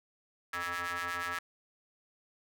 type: ring-modulated tone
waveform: sawtooth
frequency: 174.8 Hz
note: F3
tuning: 2 cents sharp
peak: -27 dBFS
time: 0.53-1.39 s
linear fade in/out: 5 ms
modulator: 1490 Hz
effects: none